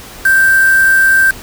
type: tone with quantisation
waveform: sine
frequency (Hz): 1568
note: G6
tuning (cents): 0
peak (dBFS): -6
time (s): 0.25-1.31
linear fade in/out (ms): 5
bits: 3
effects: pink hiss -32 dBFS RMS until 1.42 s